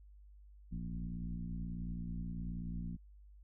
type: tone with frequency modulation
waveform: sine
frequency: 112 Hz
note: A2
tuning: 31 cents sharp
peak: -38 dBFS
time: 0.71-2.97 s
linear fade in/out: 20 ms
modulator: 58.6 Hz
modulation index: 1.9
effects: added 50 Hz sine -55 dBFS peak until 3.43 s